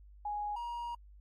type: tone pair in turn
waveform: sine / triangle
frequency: 830.6 / 948.9 Hz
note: G#5 / A#5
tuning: 0 / +31 cents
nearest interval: major second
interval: 231 cents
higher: second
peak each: -34 / -35 dBFS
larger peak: first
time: 0.25-0.56 / 0.56-0.95 s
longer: second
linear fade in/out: 5 ms
effects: added 50 Hz sine -53 dBFS peak until 1.2 s + AAC 48 kbps